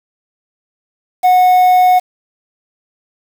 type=tone with quantisation; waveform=triangle; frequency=732 Hz; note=F#5; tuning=19 cents flat; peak=-4 dBFS; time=1.23-2 s; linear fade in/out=20 ms; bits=5; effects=none